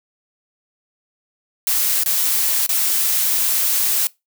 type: noise with dropouts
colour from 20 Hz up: blue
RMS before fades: -18 dBFS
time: 1.67-4.07 s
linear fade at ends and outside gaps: 1 ms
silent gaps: 2.036-2.06 / 2.664-2.692 s
effects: noise-tail reverb RT60 0.2 s tail -22 dB re dry